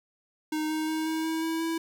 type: tone with pitch steps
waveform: square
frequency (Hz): 309.4 / 312.5 / 315.5 / 318.7 / 321.8 / 325 / 328.2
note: D#4 / D#4 / D#4 / D#4 / E4 / E4 / E4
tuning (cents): -10 / +8 / +24 / +42 / -42 / -24 / -8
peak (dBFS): -28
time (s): 0.52-1.78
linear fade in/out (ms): 5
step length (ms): 180
effects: 11-bit